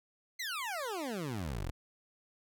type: exponential sweep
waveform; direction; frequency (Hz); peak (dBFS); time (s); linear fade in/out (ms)
20% pulse; down; 2135 to 36.71; -31; 0.39-1.71; 10
effects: none